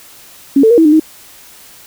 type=tone with pitch steps; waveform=sine; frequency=277.2 / 443.5 / 473.2 / 324.6 / 301 / 314.4 Hz; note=C#4 / A4 / A#4 / E4 / D4 / D#4; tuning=0 / +14 / +26 / -27 / +43 / +18 cents; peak=-4 dBFS; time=0.56-0.998 s; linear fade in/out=5 ms; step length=73 ms; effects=white hiss -39 dBFS RMS until 1.86 s

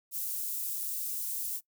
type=high-pass noise; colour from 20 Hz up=white; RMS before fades=-35 dBFS; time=0.11-1.61 s; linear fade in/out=50 ms; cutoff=9900 Hz; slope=12 dB/octave; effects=noise-tail reverb RT60 0.1 s tail -20 dB re dry

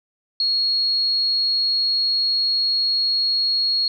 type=tone; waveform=sine; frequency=4308 Hz; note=C8; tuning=50 cents sharp; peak=-17 dBFS; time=0.4-3.88 s; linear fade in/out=2 ms; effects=none

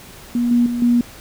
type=tone with level steps; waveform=sine; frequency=240 Hz; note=B3; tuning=49 cents flat; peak=-15 / -11 / -19 / -11 dBFS; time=0.35-1.01 s; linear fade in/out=2 ms; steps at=0.51 / 0.66 / 0.82 s; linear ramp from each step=2 ms; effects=pink hiss -40 dBFS RMS until 1.2 s

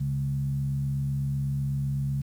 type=tone with frequency modulation; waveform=sine; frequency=138.59 Hz; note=C#3; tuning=in tune; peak=-25 dBFS; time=0-2.22 s; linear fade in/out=10 ms; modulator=68 Hz; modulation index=0.49; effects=9-bit

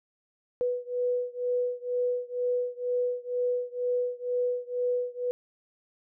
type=beating tone pair; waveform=sine; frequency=492 / 494.1 Hz; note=B4 / B4; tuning=-7 / +1 cents; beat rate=2.1 Hz; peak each=-29 / -30 dBFS; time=0.61-5.31 s; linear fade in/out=0 ms; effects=none

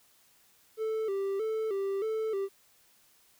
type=tone with vibrato; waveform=triangle; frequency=415.3 Hz; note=G#4; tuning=in tune; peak=-27 dBFS; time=0.77-2.49 s; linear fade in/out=50 ms; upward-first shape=square; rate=1.6 Hz; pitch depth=99 cents each way; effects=white hiss -64 dBFS RMS until 3.39 s

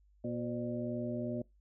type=harmonic tone with a mistuned harmonic; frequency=120 Hz; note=B2; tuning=49 cents flat; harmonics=1 / 2 / 3 / 4 / 5; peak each=-42 / -37 / -42 / -47 / -41 dBFS; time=0.24-1.42 s; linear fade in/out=5 ms; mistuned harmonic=4; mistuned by=+130 cents; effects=noise-tail reverb RT60 0.2 s tail -23 dB re dry + added 50 Hz sine -63 dBFS peak until 1.6 s

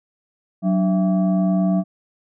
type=tone with frequency modulation; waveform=sine; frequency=186.5 Hz; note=F#3; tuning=14 cents sharp; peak=-15 dBFS; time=0.62-1.84 s; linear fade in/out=50 ms; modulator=482 Hz; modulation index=0.66; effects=none

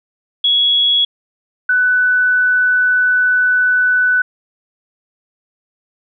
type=tone pair in turn; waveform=sine; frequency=3348 / 1494.3 Hz; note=G#7 / F#6; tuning=+13 / +17 cents; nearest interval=octave + major second; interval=1396 cents; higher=first; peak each=-10 dBFS; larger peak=neither; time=0.44-1.05 / 1.69-4.22 s; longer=second; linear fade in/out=5 ms; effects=none

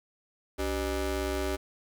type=ring-modulated tone; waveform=25% pulse; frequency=222.4 Hz; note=A3; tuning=19 cents sharp; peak=-22 dBFS; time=0.58-1.57 s; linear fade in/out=20 ms; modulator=160 Hz; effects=none

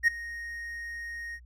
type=tone with ADSR envelope; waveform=triangle; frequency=1864.7 Hz; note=A#6; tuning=in tune; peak=-14 dBFS; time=0.03-1.4 s; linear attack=45 ms; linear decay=11 ms; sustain=-20 dB; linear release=60 ms; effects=tanh soft clip ceiling -11 dBFS + added 60 Hz sine -49 dBFS peak until 1.45 s

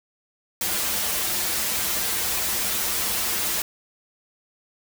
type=noise with comb filter; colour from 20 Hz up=white; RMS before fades=-25 dBFS; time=0.61-3.62 s; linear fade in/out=2 ms; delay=7.3 ms; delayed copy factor=-0.95; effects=none

